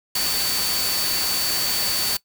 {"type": "tone in noise", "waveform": "sine", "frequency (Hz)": 4500, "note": "C#8", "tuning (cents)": 25, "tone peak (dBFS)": -24, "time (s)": [0.15, 2.17], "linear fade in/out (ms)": 5, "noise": "white", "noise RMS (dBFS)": -24, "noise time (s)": [0.15, 2.17], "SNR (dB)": -3, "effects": ["noise-tail reverb RT60 0.1 s tail -21 dB re dry"]}